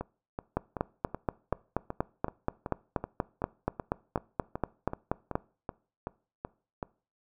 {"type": "two click trains", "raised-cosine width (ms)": 1, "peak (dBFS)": [-13, -20], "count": [21, 19], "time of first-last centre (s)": [[0.57, 5.355], [0.01, 6.828]], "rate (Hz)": [4.18, 2.64], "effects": ["noise-tail reverb RT60 0.4 s tail -22 dB re dry"]}